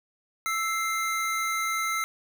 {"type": "tone pair together", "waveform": "square", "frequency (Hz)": [1318.5, 2095], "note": ["E6", "C7"], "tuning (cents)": [0, 2], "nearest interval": "minor sixth", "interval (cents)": 802, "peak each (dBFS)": [-29, -30], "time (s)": [0.46, 2.04], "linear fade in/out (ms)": 0, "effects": []}